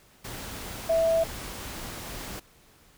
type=tone in noise; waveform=sine; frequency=657 Hz; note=E5; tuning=6 cents flat; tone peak=-20 dBFS; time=0.89-1.24 s; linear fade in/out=10 ms; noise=pink; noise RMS=-38 dBFS; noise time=0.24-2.4 s; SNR=+15 dB; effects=pink hiss -58 dBFS RMS until 2.97 s